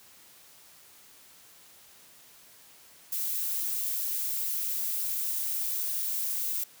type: noise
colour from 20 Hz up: violet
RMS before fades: -31 dBFS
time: 3.12-6.64 s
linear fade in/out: 5 ms
effects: white hiss -55 dBFS RMS until 6.8 s + high-pass 60 Hz 12 dB/octave